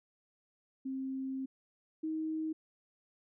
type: tone pair in turn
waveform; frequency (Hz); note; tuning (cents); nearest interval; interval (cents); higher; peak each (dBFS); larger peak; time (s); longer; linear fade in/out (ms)
sine; 265.4 / 315.6; C4 / D#4; +25 / +25; minor third; 300; second; -35 / -33; second; 0.85-1.46 / 2.03-2.53; first; 10
effects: none